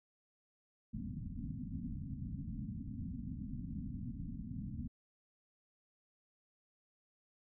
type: low-pass noise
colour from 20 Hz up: white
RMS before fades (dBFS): -43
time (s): 0.93-4.88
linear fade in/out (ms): 10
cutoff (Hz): 270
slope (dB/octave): 96
effects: none